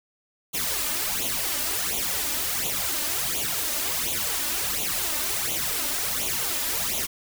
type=noise with flanger; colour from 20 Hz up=white; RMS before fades=-27 dBFS; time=0.53-7.07 s; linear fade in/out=20 ms; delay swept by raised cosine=0.29 to 3.39 ms; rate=1.4 Hz; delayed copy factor=+0.75; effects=none